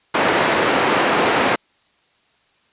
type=band-pass noise; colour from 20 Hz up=pink; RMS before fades=-17 dBFS; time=0.14-1.56 s; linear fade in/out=10 ms; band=330 to 2300 Hz; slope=12 dB/octave; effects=white hiss -60 dBFS RMS until 2.72 s + resampled to 8000 Hz